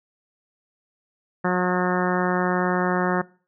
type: harmonic tone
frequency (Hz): 180.9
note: F#3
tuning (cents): -39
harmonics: 1 / 2 / 3 / 4 / 5 / 6 / 7 / 8 / 9 / 10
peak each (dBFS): -23 / -26 / -28 / -29 / -30 / -31 / -31 / -32 / -33 / -33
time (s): 1.44-3.22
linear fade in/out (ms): 10
effects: noise-tail reverb RT60 0.4 s tail -22 dB re dry